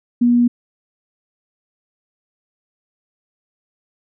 sine tone, 240.9 Hz, B3, 43 cents flat, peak -10 dBFS, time 0.21-0.48 s, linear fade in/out 10 ms, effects none

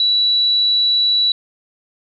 sine tone, 3934 Hz, B7, 7 cents flat, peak -12 dBFS, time 0-1.32 s, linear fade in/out 2 ms, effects none

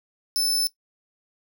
sawtooth tone, 5270 Hz, E8, 1 cent flat, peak -18 dBFS, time 0.36-0.67 s, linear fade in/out 0 ms, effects noise-tail reverb RT60 0.1 s tail -17 dB re dry

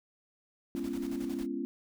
pink noise with tremolo, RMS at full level -48 dBFS, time 0.75-1.47 s, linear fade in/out 20 ms, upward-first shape square, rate 11 Hz, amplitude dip 60%
sine chord, C# dominant seventh, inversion second, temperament equal with one note detuned, 207.7 / 246.9 / 277.2 / 340.3 Hz, G#3 / B3 / C#4 / E#4, 0 / 0 / 0 / -45 cents, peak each -42 / -38 / -36 / -38 dBFS, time 0.75-1.65 s, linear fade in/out 0 ms
effects none

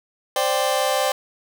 sawtooth chord, C suspended second, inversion none, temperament just, 523.3 / 588.7 / 784.9 Hz, C5 / D5 / G5, 0 / +4 / +2 cents, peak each -19 dBFS, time 0.36-1.12 s, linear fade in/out 2 ms, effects none

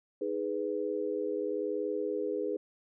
sine chord, G# minor, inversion second, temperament equal with one note detuned, 311.1 / 415.3 / 496.2 Hz, D#4 / G#4 / B4, 0 / 0 / +8 cents, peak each -37 / -33 / -35 dBFS, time 0.21-2.57 s, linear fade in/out 5 ms, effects none

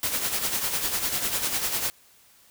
white noise with tremolo, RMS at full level -25 dBFS, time 0.03-1.9 s, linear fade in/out 0 ms, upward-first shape sine, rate 10 Hz, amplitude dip 55%, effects white hiss -57 dBFS RMS until 2.5 s

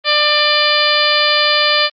harmonic tone with a mistuned harmonic, 596 Hz, D5, 25 cents sharp, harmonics 1 / 2 / 3 / 4 / 5 / 6 / 7 / 8, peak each -19 / -19 / -19 / -19 / -19 / -19 / -19 / -19 dBFS, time 0.04-1.9 s, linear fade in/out 50 ms, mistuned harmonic 6, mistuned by -26 cents, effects Opus 32 kbps

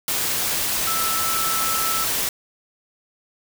sine tone in noise, 1318.5 Hz, E6, in tune, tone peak -25 dBFS, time 0.87-2.04 s, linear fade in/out 2 ms, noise white, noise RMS -23 dBFS, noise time 0.08-2.29 s, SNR -5 dB, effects none

